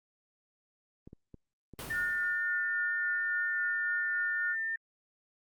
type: clicks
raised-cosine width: 3 ms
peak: -35 dBFS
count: 5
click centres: 1.075 / 1.131 / 1.343 / 1.737 / 1.89 s
type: noise with exponential decay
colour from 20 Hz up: pink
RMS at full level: -39 dBFS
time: 1.79-2.67 s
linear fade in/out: 0 ms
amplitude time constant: 190 ms
type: tone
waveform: sine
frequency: 1799 Hz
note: A6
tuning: 38 cents sharp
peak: -31 dBFS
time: 1.9-4.76 s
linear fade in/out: 5 ms
type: tone with tremolo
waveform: sine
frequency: 1440 Hz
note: F#6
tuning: 47 cents flat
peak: -31 dBFS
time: 1.92-4.56 s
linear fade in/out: 50 ms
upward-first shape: sine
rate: 3.6 Hz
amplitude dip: 30%
effects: Opus 32 kbps